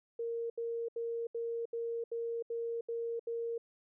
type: tone bursts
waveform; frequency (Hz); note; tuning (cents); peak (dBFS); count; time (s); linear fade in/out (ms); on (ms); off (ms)
sine; 464.4; A#4; -7; -34; 9; 0.19-3.58; 5; 310; 75
effects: none